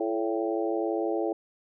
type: harmonic tone with a mistuned harmonic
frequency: 112.1 Hz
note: A2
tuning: 33 cents sharp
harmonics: 3 / 4 / 5 / 6 / 7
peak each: -29 / -31 / -33 / -35 / -36 dBFS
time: 0-1.33 s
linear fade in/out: 5 ms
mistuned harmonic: 4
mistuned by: -56 cents
effects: none